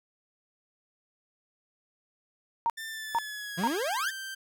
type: tone bursts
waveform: sine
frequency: 928 Hz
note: A#5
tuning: 8 cents flat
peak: -23 dBFS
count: 3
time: 2.66-3.674 s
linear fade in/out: 0 ms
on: 38 ms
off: 450 ms
type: tone with pitch glide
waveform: sawtooth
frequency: 1787 to 1564.7 Hz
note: A6 to G6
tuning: +26 to -4 cents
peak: -33 dBFS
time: 2.77-4.35 s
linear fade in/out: 10 ms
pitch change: -230 cents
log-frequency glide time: 2.88-4.08 s
type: exponential sweep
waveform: 40% pulse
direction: up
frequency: 158.9 to 1864.7 Hz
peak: -28 dBFS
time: 3.57-4.11 s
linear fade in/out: 20 ms
effects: none